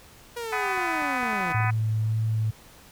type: linear sweep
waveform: sawtooth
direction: down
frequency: 482.7 to 158.8 Hz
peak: -27 dBFS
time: 0.36-1.53 s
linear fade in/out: 10 ms
type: harmonic tone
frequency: 250 Hz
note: B3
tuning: 21 cents sharp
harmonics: 3 / 4 / 5 / 6 / 7 / 8 / 9 / 10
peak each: -31 / -32 / -33 / -34 / -34 / -35 / -36 / -36 dBFS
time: 0.52-1.71 s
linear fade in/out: 10 ms
type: clicks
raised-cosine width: 2 ms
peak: -30 dBFS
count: 10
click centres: 0.776 / 1.022 / 1.231 / 1.332 / 1.408 / 1.466 / 1.502 / 1.549 / 1.604 / 1.645 s
type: tone with vibrato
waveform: sine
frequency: 110.1 Hz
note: A2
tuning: 2 cents sharp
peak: -22 dBFS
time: 1.54-2.51 s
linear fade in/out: 10 ms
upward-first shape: sine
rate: 1.8 Hz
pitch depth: 12 cents each way
effects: pink hiss -51 dBFS RMS until 2.91 s